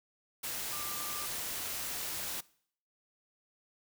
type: tone in noise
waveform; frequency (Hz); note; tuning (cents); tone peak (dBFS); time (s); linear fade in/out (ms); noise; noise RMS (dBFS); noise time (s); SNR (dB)
sine; 1189; D6; +21; -43; 0.72-1.26; 10; white; -38; 0.43-2.41; -8
effects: noise-tail reverb RT60 0.6 s tail -22 dB re dry